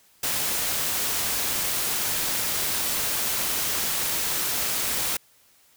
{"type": "noise", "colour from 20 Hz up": "white", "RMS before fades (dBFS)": -26, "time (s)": [0.23, 5.17], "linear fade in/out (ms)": 5, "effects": ["white hiss -59 dBFS RMS until 5.76 s"]}